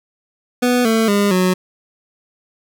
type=tone with pitch steps; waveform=25% pulse; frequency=246.9 / 223.8 / 202.9 / 183.9 Hz; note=B3 / A3 / G#3 / F#3; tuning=0 / +30 / -40 / -10 cents; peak=-9 dBFS; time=0.62-1.54 s; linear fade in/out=10 ms; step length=230 ms; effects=none